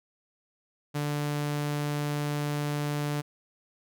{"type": "tone", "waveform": "sawtooth", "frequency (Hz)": 146.83, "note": "D3", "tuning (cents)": 0, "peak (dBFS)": -24, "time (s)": [0.94, 3.22], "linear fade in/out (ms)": 20, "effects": []}